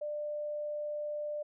sine tone, 595 Hz, D5, 22 cents sharp, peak -34 dBFS, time 0.01-1.43 s, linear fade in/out 10 ms, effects none

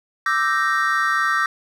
triangle chord, E half-diminished seventh, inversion third, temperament equal with one note detuned, 1174.7 / 1318.5 / 1559 / 1864.7 Hz, D6 / E6 / G6 / Bb6, 0 / 0 / -10 / 0 cents, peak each -21 dBFS, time 0.26-1.46 s, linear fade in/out 2 ms, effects none

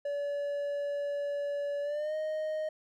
triangle tone with pitch glide, 573 to 621.3 Hz, D5 to D#5, -43 to -3 cents, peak -29 dBFS, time 0.05-2.69 s, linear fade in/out 5 ms, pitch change +140 cents, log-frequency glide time 1.82-2.15 s, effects none

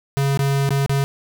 square tone with dropouts, 138.59 Hz, C#3, in tune, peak -17 dBFS, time 0.17-1.04 s, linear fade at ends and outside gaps 0 ms, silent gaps 0.374-0.392 / 0.691-0.706 / 0.862-0.895 s, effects none

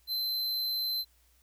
square tone, 4082 Hz, C8, 44 cents flat, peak -30 dBFS, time 0.07-1.05 s, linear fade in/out 50 ms, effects added 60 Hz sine -65 dBFS peak until 1.42 s + white hiss -68 dBFS RMS until 1.42 s

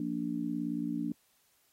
sine chord, Bb major, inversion second, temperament just, 174.81 / 233.1 / 291.4 Hz, F3 / Bb3 / D4, +2 / 0 / -13 cents, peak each -39 / -36 / -34 dBFS, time 0-1.12 s, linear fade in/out 2 ms, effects white hiss -70 dBFS RMS until 1.72 s + AAC 48 kbps

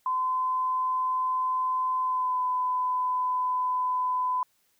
sine tone with pitch glide, 1023 to 1006.6 Hz, C6 to B5, -39 to +33 cents, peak -24 dBFS, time 0.06-4.43 s, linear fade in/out 2 ms, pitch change -28 cents, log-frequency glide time 2.02-2.41 s, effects white hiss -69 dBFS RMS until 4.79 s

